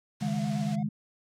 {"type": "noise", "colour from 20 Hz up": "white", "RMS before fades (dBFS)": -42, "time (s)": [0.2, 0.76], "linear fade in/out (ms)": 10}
{"type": "chord", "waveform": "sine", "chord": "C# suspended second", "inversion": "none", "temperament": "just", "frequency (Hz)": [138.59, 155.92, 207.9], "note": ["C#3", "D#3", "G#3"], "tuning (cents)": [0, 4, 2], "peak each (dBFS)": [-35, -32, -29], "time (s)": [0.21, 0.89], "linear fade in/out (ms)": 10}
{"type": "tone with vibrato", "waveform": "triangle", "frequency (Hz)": 698.5, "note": "F5", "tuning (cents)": 0, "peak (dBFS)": -37, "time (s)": [0.22, 0.83], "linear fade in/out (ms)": 5, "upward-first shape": "square", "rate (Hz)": 8.9, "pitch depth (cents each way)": 50}
{"effects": ["low-pass 6000 Hz 12 dB/octave"]}